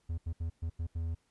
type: tone bursts at uneven times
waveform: triangle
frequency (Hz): 82.41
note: E2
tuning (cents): 0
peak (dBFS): -30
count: 6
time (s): 0.09-0.18 / 0.26-0.33 / 0.4-0.5 / 0.62-0.7 / 0.79-0.87 / 0.95-1.15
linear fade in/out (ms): 10
effects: pink hiss -74 dBFS RMS until 1.3 s + resampled to 24000 Hz